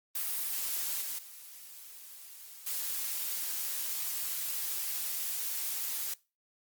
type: noise with level steps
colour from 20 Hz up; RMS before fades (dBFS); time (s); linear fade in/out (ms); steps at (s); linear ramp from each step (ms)
blue; -34 / -37 / -49 / -35; 0.15-6.14; 5; 1.01 / 1.18 / 2.66; 10
effects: noise-tail reverb RT60 0.3 s tail -22 dB re dry + Opus 32 kbps